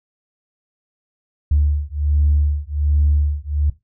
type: beating tone pair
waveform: sine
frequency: 72.9 / 74.2 Hz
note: D2 / D2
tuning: -12 / +18 cents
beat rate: 1.3 Hz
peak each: -17 dBFS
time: 1.51-3.7 s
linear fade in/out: 5 ms
effects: noise-tail reverb RT60 0.2 s tail -17 dB re dry + tanh soft clip ceiling -7 dBFS